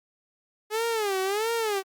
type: tone with vibrato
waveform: sawtooth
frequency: 418.7 Hz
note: G#4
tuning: 14 cents sharp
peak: -21 dBFS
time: 0.7-1.83 s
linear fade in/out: 50 ms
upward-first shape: sine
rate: 1.5 Hz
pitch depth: 180 cents each way
effects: Opus 48 kbps